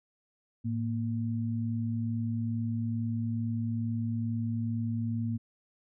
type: tone pair together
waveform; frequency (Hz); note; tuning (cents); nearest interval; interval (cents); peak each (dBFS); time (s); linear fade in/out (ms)
sine; 110 / 232.3; A2 / A#3; 0 / -6; octave + minor second; 1294; -31 / -32; 0.64-5.38; 20
effects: none